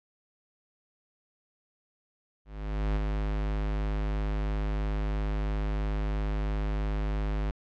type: tone with ADSR envelope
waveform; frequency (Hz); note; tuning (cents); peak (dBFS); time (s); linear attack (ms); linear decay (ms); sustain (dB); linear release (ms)
square; 51.5; G#1; -14; -25; 2.45-7.51; 510; 18; -3; 4
effects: low-pass 3000 Hz 12 dB/octave